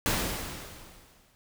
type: noise with exponential decay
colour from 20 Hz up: pink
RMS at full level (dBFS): -25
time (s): 0.06-1.35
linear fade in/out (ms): 0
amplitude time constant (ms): 280
effects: none